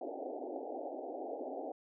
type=band-pass noise; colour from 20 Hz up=white; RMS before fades=-42 dBFS; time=0.01-1.72 s; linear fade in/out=5 ms; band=260 to 790 Hz; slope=96 dB/octave; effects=none